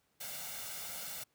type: noise with comb filter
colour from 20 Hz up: white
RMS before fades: -43 dBFS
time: 0.2-1.24 s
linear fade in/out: 10 ms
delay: 1.4 ms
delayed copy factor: +0.65
effects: pink hiss -75 dBFS RMS until 1.34 s + high-pass 100 Hz 12 dB/octave